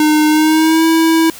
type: tone with pitch glide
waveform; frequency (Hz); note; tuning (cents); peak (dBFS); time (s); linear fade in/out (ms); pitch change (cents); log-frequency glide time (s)
square; 305.3 to 325.3; D#4 to E4; -33 to -23; -9; 0-1.3; 2; +110; 0.28-0.85
effects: white hiss -34 dBFS RMS until 1.39 s